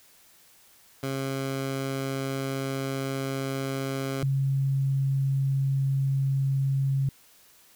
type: tone pair in turn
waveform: 15% pulse / sine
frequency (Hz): 135.2 / 136.06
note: C#3 / C#3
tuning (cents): -43 / -32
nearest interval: unison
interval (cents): 11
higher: second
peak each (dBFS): -22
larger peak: neither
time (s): 1.03-4.23 / 4.23-7.09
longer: first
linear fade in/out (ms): 2
effects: white hiss -57 dBFS RMS until 7.75 s